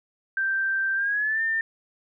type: tone with pitch glide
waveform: sine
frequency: 1568 to 1801.2 Hz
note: G6 to A6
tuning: 0 to +40 cents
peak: -22 dBFS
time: 0.37-1.61 s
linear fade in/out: 2 ms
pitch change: +240 cents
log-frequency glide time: 0.95-1.42 s
effects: none